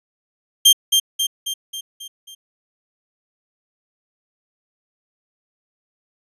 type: tone with echo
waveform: sawtooth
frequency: 3177 Hz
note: G7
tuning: 23 cents sharp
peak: -4 dBFS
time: 0.65-0.73 s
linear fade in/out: 10 ms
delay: 270 ms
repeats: 6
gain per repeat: -5 dB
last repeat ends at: 2.35 s
effects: resampled to 32000 Hz

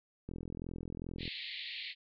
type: click train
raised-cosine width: 3 ms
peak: -29 dBFS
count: 43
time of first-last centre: 0.29-1.278 s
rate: 42.5 Hz
type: band-pass noise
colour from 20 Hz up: white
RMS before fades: -43 dBFS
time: 1.18-1.95 s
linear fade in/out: 50 ms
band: 1900 to 4400 Hz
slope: 96 dB/octave
effects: none

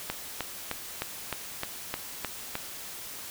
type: click train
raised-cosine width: 0.3 ms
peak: -14 dBFS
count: 9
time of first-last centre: 0.1-2.554 s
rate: 3.26 Hz
effects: white hiss -41 dBFS RMS until 3.3 s

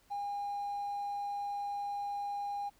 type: tone with hard clipping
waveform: triangle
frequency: 811 Hz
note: G#5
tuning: 41 cents flat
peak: -35 dBFS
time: 0.1-2.7 s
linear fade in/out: 20 ms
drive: 4 dB
effects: pink hiss -67 dBFS RMS until 2.79 s

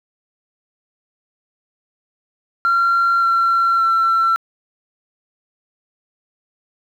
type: tone with pitch steps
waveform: sine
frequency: 1374 / 1360.6 / 1347.3 Hz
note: F6 / F6 / E6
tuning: -29 / -46 / +37 cents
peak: -11 dBFS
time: 2.65-4.36 s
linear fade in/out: 0 ms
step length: 570 ms
effects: tanh soft clip ceiling -10 dBFS + 8-bit

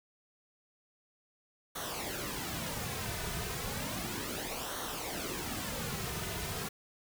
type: noise with flanger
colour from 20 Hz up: pink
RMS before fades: -38 dBFS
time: 1.75-6.69 s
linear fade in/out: 10 ms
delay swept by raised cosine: 0.4 to 3.7 ms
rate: 0.33 Hz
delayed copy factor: -0.65
effects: none

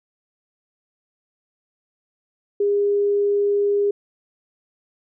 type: tone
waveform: sine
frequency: 406.5 Hz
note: G#4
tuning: 37 cents flat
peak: -16 dBFS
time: 2.6-3.91 s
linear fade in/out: 5 ms
effects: none

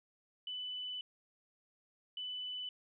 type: tone bursts at uneven times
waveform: sine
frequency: 2994 Hz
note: F#7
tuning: 20 cents sharp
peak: -39 dBFS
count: 2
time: 0.47-1.01 / 2.17-2.69 s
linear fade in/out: 2 ms
effects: none

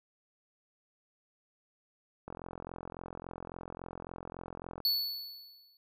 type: click train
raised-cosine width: 1 ms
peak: -28 dBFS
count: 111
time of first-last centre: 2.28-4.803 s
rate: 43.6 Hz
type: tone with exponential decay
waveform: square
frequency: 4435 Hz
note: C#8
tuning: in tune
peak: -25 dBFS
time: 4.85-5.77 s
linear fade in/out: 1 ms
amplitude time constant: 200 ms
effects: none

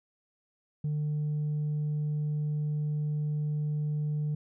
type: tone with tanh clipping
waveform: triangle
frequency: 150 Hz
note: D3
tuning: 37 cents sharp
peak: -28 dBFS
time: 0.84-4.35 s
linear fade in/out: 5 ms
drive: 6 dB
effects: none

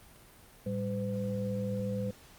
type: tone cluster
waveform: sine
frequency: 110.7 / 197 / 507 Hz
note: A2 / G3 / B4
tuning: +11 / +9 / +45 cents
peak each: -36 / -34 / -36 dBFS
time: 0.66-2.11 s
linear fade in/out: 5 ms
effects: pink hiss -56 dBFS RMS until 2.38 s + Opus 32 kbps

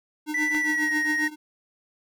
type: tone with tremolo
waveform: square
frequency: 303.8 Hz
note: D#4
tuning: 41 cents flat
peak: -25 dBFS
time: 0.26-1.36 s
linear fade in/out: 50 ms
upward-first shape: triangle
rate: 7.4 Hz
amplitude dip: 95%
type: tone with pitch glide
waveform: triangle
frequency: 1975.5 to 1875.4 Hz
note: B6 to A#6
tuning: 0 to +10 cents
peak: -21 dBFS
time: 0.34-1.28 s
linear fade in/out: 5 ms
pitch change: -90 cents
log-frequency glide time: 0.58-0.94 s
type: click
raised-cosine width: 0.3 ms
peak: -20 dBFS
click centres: 0.548 s
effects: none

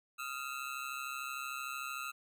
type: ring-modulated tone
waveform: 25% pulse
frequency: 1318.5 Hz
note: E6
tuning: in tune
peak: -32 dBFS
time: 0.18-2.12 s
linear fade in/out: 20 ms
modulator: 66.6 Hz
effects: none

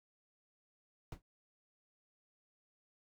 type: noise with exponential decay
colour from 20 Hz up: brown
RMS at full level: -39 dBFS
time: 1.12-1.22 s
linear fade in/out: 2 ms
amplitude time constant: 20 ms
effects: none

